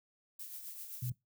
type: noise with tremolo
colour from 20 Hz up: violet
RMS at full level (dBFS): -44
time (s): 0.39-1.1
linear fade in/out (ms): 5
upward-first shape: triangle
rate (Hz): 7.7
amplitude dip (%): 55
type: tone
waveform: sine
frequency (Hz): 123.47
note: B2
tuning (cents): 0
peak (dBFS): -34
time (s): 1.02-1.12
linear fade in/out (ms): 5
effects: noise-tail reverb RT60 0.2 s tail -22 dB re dry + high-pass 80 Hz 12 dB/octave